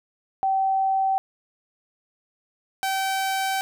sine / sawtooth tone pair in turn, 771 / 771 Hz, G5 / G5, -29 / -29 cents, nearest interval unison, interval 0 cents, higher neither, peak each -19 dBFS, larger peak neither, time 0.43-1.18 / 2.83-3.61 s, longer second, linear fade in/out 0 ms, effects none

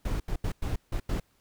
brown noise bursts at uneven times, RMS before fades -29 dBFS, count 6, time 0.05-0.2 / 0.28-0.36 / 0.44-0.52 / 0.62-0.76 / 0.92-1 / 1.09-1.2 s, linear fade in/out 5 ms, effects pink hiss -68 dBFS RMS until 1.4 s

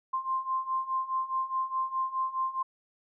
sine beating tone pair, 1046.5 / 1051.3 Hz, C6 / C6, 0 / +8 cents, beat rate 4.8 Hz, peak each -33 / -30 dBFS, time 0.13-2.63 s, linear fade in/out 10 ms, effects none

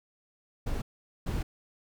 brown noise bursts at uneven times, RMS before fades -31 dBFS, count 2, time 0.66-0.82 / 1.26-1.43 s, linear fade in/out 10 ms, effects none

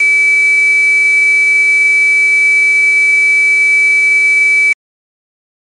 sine tone with quantisation, 2300 Hz, D7, 37 cents flat, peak -6 dBFS, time 0-4.73 s, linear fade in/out 5 ms, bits 3, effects low-pass 10000 Hz 12 dB/octave + MP3 48 kbps

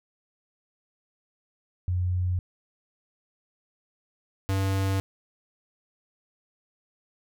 sine / square tone pair in turn, 90.2 / 96.71 Hz, F#2 / G2, -44 / -23 cents, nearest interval minor second, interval 121 cents, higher second, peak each -23 / -24 dBFS, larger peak first, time 1.88-2.39 / 4.49-5 s, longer neither, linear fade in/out 0 ms, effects none

